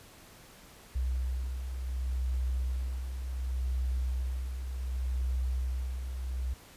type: beating tone pair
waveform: sine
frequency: 63 / 63.68 Hz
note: B1 / C2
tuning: +35 / -46 cents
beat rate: 0.68 Hz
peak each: -39 / -30 dBFS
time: 0.95-6.54 s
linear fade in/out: 10 ms
effects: pink hiss -54 dBFS RMS until 6.76 s + resampled to 32000 Hz